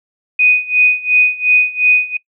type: tone with tremolo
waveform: sine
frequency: 2489 Hz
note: D#7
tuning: in tune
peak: -6 dBFS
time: 0.39-2.17 s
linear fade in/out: 5 ms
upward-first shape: sine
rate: 2.8 Hz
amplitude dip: 90%
effects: noise-tail reverb RT60 0.1 s tail -21 dB re dry